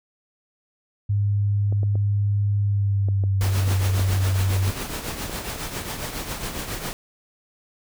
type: tone with pitch glide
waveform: sine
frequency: 101.8 to 95.53 Hz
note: G#2 to G2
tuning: -34 to -44 cents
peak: -18 dBFS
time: 1.09-4.71 s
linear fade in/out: 10 ms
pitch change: -110 cents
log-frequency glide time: 2.6-3.68 s
type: clicks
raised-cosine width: 2 ms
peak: -20 dBFS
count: 12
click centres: 1.725 / 1.832 / 1.955 / 3.086 / 3.238 / 3.678 / 3.995 / 4.132 / 4.701 / 5.296 / 5.56 / 5.768 s
type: noise with tremolo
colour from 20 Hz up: pink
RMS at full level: -28 dBFS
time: 3.41-6.93 s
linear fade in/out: 0 ms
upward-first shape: triangle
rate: 7.3 Hz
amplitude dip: 60%
effects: none